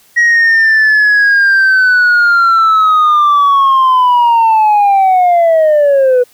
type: linear sweep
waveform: sine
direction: down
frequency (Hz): 1904 to 486.7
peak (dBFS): -3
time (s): 0.16-6.24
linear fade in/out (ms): 20
effects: tanh soft clip ceiling -4 dBFS + white hiss -47 dBFS RMS until 6.33 s